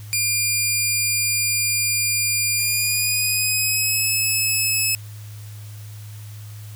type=tone with pitch glide; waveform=10% pulse; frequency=2400 to 2587 Hz; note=D7 to E7; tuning=+37 to -33 cents; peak=-10 dBFS; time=0.13-4.95 s; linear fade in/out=0 ms; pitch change=+130 cents; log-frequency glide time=2.56-4.08 s; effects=added 105 Hz sine -34 dBFS peak until 6.75 s + white hiss -47 dBFS RMS until 6.75 s